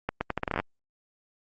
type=accelerating click train; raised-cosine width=0.5 ms; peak=-12 dBFS; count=12; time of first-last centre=0.09-0.6 s; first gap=120 ms; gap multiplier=0.78; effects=Opus 48 kbps